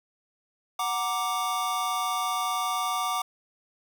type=chord; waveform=square; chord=Gb augmented; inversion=none; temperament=equal with one note detuned; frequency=740 / 935.6 / 1174.7 Hz; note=Gb5 / Bb5 / D6; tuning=0 / +6 / 0 cents; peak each=-32 / -35 / -29 dBFS; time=0.79-3.22 s; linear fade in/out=5 ms; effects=10-bit